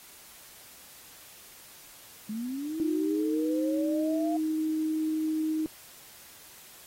sine linear sweep, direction up, 207.7 to 698.5 Hz, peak -31 dBFS, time 2.29-4.37 s, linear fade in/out 5 ms
sine tone with pitch glide, 311.1 to 313.4 Hz, D#4 to D#4, 0 to +13 cents, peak -26 dBFS, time 2.8-5.66 s, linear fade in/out 0 ms, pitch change +13 cents, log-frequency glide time 2.9-4.25 s
effects white hiss -51 dBFS RMS until 6.86 s + AAC 48 kbps

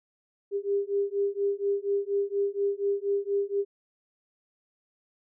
sine beating tone pair, 398.8 / 403 Hz, G4 / G4, +30 / +48 cents, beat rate 4.2 Hz, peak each -28 dBFS, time 0.51-3.65 s, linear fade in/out 50 ms, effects none

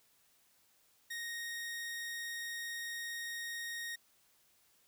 sawtooth tone, 1864.7 Hz, A#6, in tune, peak -36 dBFS, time 1.1-3.96 s, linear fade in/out 10 ms, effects white hiss -70 dBFS RMS until 4.87 s

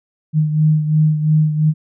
sine beating tone pair, 153.8 / 156.7 Hz, D#3 / D#3, -20 / +13 cents, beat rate 2.9 Hz, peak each -12 / -19 dBFS, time 0.33-1.74 s, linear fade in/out 50 ms, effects none

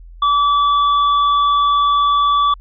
sine tone with hard clipping, 1152 Hz, D6, 34 cents flat, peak -13 dBFS, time 0.22-2.54 s, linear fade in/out 5 ms, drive 8 dB, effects added 42 Hz sine -35 dBFS peak until 2.6 s + resampled to 11025 Hz

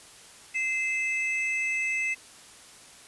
triangle tone pair together, 2071 / 2609 Hz, C7 / E7, -18 / -18 cents, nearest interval major third, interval 400 cents, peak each -27 dBFS, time 0.54-2.15 s, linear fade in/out 20 ms, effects white hiss -50 dBFS RMS until 3.07 s + resampled to 24000 Hz

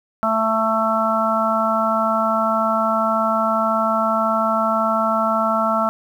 harmonic tone, 221.8 Hz, A3, 14 cents sharp, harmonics 1 / 3 / 4 / 5 / 6, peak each -24 / -21 / -25 / -25 / -20 dBFS, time 0.23-5.89 s, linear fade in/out 0 ms, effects 8-bit

